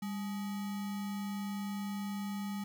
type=tone with sample-and-hold; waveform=sine; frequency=200.3 Hz; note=G3; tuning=38 cents sharp; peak=-35 dBFS; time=0.02-2.64 s; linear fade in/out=5 ms; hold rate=1050 Hz; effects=none